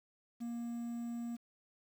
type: tone with quantisation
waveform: triangle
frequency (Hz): 235.5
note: A#3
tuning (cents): +18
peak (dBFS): -36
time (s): 0.4-1.37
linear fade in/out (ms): 20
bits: 10
effects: none